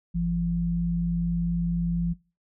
sine tone pair together, 50.75 / 170.7 Hz, G#1 / F3, -39 / -39 cents, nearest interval octave + major sixth, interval 2100 cents, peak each -30 / -24 dBFS, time 0.14-2.14 s, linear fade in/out 20 ms, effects noise-tail reverb RT60 0.3 s tail -21 dB re dry

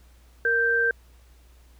sine tone pair together, 466.2 / 1568 Hz, A#4 / G6, 0 / 0 cents, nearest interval octave + major sixth, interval 2100 cents, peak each -26 / -20 dBFS, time 0.45-0.91 s, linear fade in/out 2 ms, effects added 60 Hz sine -51 dBFS peak until 1.79 s + pink hiss -61 dBFS RMS until 1.79 s

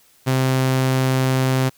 sawtooth tone, 130.81 Hz, C3, in tune, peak -12 dBFS, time 0.26-1.7 s, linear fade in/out 20 ms, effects white hiss -55 dBFS RMS until 1.77 s

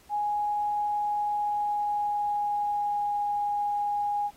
sine tone with pitch glide, 830.6 to 823 Hz, G#5 to G#5, 0 to -16 cents, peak -25 dBFS, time 0.09-4.31 s, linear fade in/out 50 ms, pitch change -16 cents, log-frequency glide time 1.29-3.16 s, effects pink hiss -58 dBFS RMS until 4.36 s + AAC 48 kbps

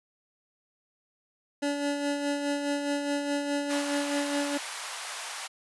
25% pulse tone with tremolo, 286.7 Hz, D4, 42 cents flat, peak -22 dBFS, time 1.62-4.58 s, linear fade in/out 10 ms, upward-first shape sine, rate 4.8 Hz, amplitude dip 45%
pink high-pass noise, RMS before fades -37 dBFS, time 3.69-5.48 s, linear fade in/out 20 ms, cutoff 750 Hz, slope 24 dB/octave
effects resampled to 24000 Hz

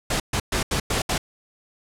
pink noise bursts at uneven times, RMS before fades -23 dBFS, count 6, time 0.1-0.2 / 0.33-0.4 / 0.52-0.63 / 0.71-0.8 / 0.9-1.02 / 1.09-1.18 s, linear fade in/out 5 ms, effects low-pass 10000 Hz 12 dB/octave

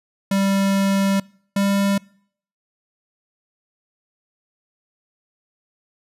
square tone pair in turn, 196 / 198.51 Hz, G3 / G3, 0 / +22 cents, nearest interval unison, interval 22 cents, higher second, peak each -17 dBFS, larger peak neither, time 0.31-1.2 / 1.56-1.98 s, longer first, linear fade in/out 5 ms, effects noise-tail reverb RT60 0.6 s tail -25 dB re dry + resampled to 32000 Hz

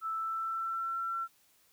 sine tone with pitch glide, 1318.5 to 1351.7 Hz, E6 to E6, 0 to +43 cents, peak -32 dBFS, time 0.01-1.28 s, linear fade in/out 50 ms, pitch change +43 cents, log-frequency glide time 0.11-0.93 s, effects white hiss -67 dBFS RMS until 1.72 s

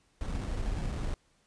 brown noise with sample-and-hold, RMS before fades -33 dBFS, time 0.21-1.14 s, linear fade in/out 0 ms, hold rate 2450 Hz, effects pink hiss -69 dBFS RMS until 1.46 s + resampled to 22050 Hz

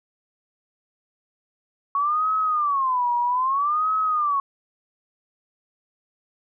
sine tone with vibrato, 1108.7 Hz, C#6, in tune, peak -19 dBFS, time 1.95-4.4 s, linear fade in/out 2 ms, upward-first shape sine, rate 0.62 Hz, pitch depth 250 cents each way, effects none

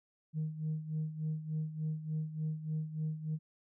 sine tone with tremolo, 155.8 Hz, D#3, 3 cents sharp, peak -30 dBFS, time 0.33-3.39 s, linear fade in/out 50 ms, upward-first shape sine, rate 3.4 Hz, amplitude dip 75%, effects tanh soft clip ceiling -29 dBFS

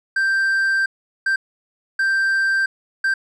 triangle tone bursts at uneven times, 1571 Hz, G6, 3 cents sharp, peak -14 dBFS, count 4, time 0.16-0.86 / 1.26-1.36 / 1.99-2.66 / 3.04-3.14 s, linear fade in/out 5 ms, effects resampled to 24000 Hz

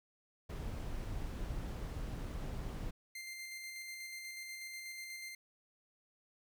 brown noise, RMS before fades -41 dBFS, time 0.49-2.91 s, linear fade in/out 10 ms
sawtooth tone with tremolo, 2093 Hz, C7, in tune, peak -40 dBFS, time 3.15-5.35 s, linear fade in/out 5 ms, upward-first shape square, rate 8.2 Hz, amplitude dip 25%
effects none

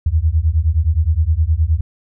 sine beating tone pair, 75 / 84.6 Hz, D2 / E2, +37 / +45 cents, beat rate 9.6 Hz, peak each -15 dBFS, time 0.06-1.81 s, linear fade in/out 5 ms, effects none

